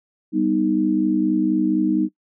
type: chord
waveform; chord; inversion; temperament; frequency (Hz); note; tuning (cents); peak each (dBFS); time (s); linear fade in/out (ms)
sine; G augmented; none; equal; 196 / 246.9 / 311.1; G3 / B3 / D#4; 0 / 0 / 0; -23 / -23 / -18; 0.32-2.09; 50
effects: noise-tail reverb RT60 0.1 s tail -20 dB re dry